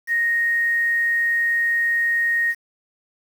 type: tone with quantisation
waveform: sine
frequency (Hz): 1864.7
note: A#6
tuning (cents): 0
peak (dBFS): -17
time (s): 0.07-2.55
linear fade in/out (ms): 50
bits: 7
effects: none